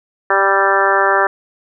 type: harmonic tone with a mistuned harmonic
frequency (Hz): 196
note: G3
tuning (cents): 0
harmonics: 2 / 3 / 4 / 5 / 6 / 7 / 8 / 9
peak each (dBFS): -19 / -19 / -19 / -19 / -19 / -19 / -19 / -19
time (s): 0.3-1.27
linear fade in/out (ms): 2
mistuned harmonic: 7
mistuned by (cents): -18
effects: none